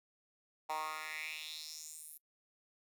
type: tone with high-pass filter sweep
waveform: 10% pulse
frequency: 155.56 Hz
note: D#3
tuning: in tune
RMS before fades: -44 dBFS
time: 0.69-2.18 s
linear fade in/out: 10 ms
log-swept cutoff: 840 to 12000 Hz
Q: 3.6
effects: noise-tail reverb RT60 0.1 s tail -25 dB re dry